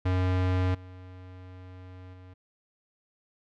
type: tone with level steps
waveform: square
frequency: 92 Hz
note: F#2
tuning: 9 cents flat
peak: -24 / -44 / -47 dBFS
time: 0.05-2.34 s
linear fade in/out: 10 ms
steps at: 0.74 / 2.13 s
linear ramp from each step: 10 ms
effects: low-pass 3000 Hz 12 dB/octave